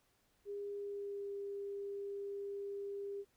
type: tone with pitch glide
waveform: sine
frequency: 405.3 to 400.6 Hz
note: G#4 to G4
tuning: -42 to +38 cents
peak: -40 dBFS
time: 0.45-3.25 s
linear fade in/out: 50 ms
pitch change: -20 cents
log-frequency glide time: 0.75-1.33 s
effects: pink hiss -75 dBFS RMS until 3.36 s